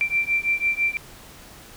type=beating tone pair; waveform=sine; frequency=2349 / 2355 Hz; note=D7 / D7; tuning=0 / +4 cents; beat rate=6 Hz; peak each=-23 dBFS; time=0.01-0.97 s; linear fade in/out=0 ms; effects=pink hiss -45 dBFS RMS until 1.76 s